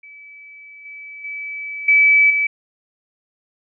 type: tone with level steps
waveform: sine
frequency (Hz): 2299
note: D7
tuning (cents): -37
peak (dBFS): -38 / -33 / -26 / -9 / -15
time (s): 0.03-2.47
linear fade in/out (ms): 5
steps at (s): 0.85 / 1.24 / 1.88 / 2.3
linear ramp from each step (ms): 5
effects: none